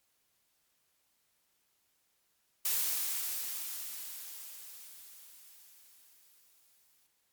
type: noise with exponential decay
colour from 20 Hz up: blue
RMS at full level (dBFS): -30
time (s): 2.65-7.07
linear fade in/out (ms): 5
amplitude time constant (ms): 960
effects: white hiss -75 dBFS RMS until 7.32 s + MP3 96 kbps